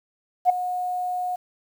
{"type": "tone with ADSR envelope", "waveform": "sine", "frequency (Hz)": 725, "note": "F#5", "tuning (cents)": -35, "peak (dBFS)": -10, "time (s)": [0.45, 1.36], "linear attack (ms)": 46, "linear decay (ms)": 8, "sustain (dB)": -14, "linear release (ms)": 9, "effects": ["tanh soft clip ceiling -6 dBFS", "8-bit"]}